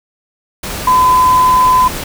sine tone in noise, 1013 Hz, B5, 44 cents sharp, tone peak -6 dBFS, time 0.87-1.88 s, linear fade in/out 5 ms, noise pink, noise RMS -22 dBFS, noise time 0.63-2.04 s, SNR +13 dB, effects none

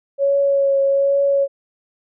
sine tone with vibrato, 554.4 Hz, C#5, in tune, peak -13 dBFS, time 0.18-1.48 s, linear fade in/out 50 ms, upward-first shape triangle, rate 1.2 Hz, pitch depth 19 cents each way, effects none

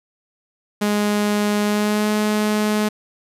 sawtooth tone with pitch glide, 207.7 to 211.8 Hz, G#3 to G#3, 0 to +34 cents, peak -13 dBFS, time 0.81-2.89 s, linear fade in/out 10 ms, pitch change +34 cents, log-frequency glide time 1.64-2.1 s, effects resampled to 32000 Hz + 9-bit

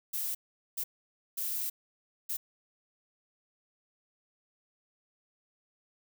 violet noise bursts at uneven times, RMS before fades -34 dBFS, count 4, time 0.13-0.35 / 0.77-0.84 / 1.37-1.7 / 2.29-2.37 s, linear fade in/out 10 ms, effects none

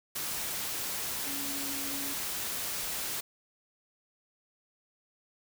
sine tone in noise, 278.6 Hz, C#4, 9 cents sharp, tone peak -41 dBFS, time 1.26-2.14 s, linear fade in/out 10 ms, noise white, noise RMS -35 dBFS, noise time 0.15-3.21 s, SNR -9 dB, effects none

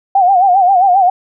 sine tone with vibrato, 751 Hz, F#5, 26 cents sharp, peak -6 dBFS, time 0.15-1.1 s, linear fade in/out 5 ms, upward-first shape sine, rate 7.5 Hz, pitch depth 110 cents each way, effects none

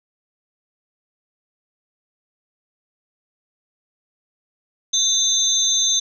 sine tone cluster, 3584 / 3952 / 6290 Hz, A7 / B7 / G8, +31 / 0 / +5 cents, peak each -20 / -24 / -18 dBFS, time 4.93-6 s, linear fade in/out 10 ms, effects none

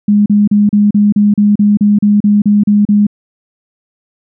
sine tone bursts, 206.6 Hz, G#3, 9 cents flat, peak -5 dBFS, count 14, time 0.08-3.068 s, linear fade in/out 5 ms, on 180 ms, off 36 ms, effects none

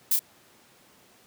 violet noise with echo, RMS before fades -22 dBFS, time 0.11-0.16 s, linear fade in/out 5 ms, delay 33 ms, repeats 1, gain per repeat -4 dB, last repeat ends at 0.193 s, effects pink hiss -57 dBFS RMS until 1.26 s + high-pass 150 Hz 12 dB/octave

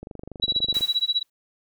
click train, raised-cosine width 2 ms, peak -23 dBFS, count 20, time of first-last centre 0.03-0.809 s, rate 24.4 Hz
sine tone with tremolo, 3908 Hz, B7, 19 cents flat, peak -17 dBFS, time 0.42-1.23 s, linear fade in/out 10 ms, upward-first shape sine, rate 15 Hz, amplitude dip 100%
white noise with exponential decay, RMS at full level -35 dBFS, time 0.74-1.3 s, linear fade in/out 5 ms, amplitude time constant 120 ms
effects none

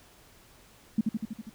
sine tone with echo, 219.5 Hz, A3, 4 cents flat, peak -20 dBFS, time 0.98-1.01 s, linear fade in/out 5 ms, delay 81 ms, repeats 6, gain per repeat -3 dB, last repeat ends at 1.496 s, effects pink hiss -57 dBFS RMS until 1.54 s

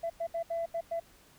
sine tone bursts at uneven times, 670 Hz, E5, 28 cents sharp, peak -29 dBFS, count 6, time 0.03-0.1 / 0.2-0.27 / 0.34-0.43 / 0.5-0.66 / 0.74-0.81 / 0.91-1 s, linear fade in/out 10 ms, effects tanh soft clip ceiling -27 dBFS + pink hiss -60 dBFS RMS until 1.38 s

